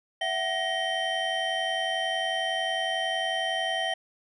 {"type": "tone cluster", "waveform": "triangle", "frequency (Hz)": [662, 753, 1881, 3103], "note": ["E5", "F#5", "A#6", "G7"], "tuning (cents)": [7, 30, 15, -18], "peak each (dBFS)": -30, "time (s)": [0.21, 3.94], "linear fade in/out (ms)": 5, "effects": ["resampled to 24000 Hz"]}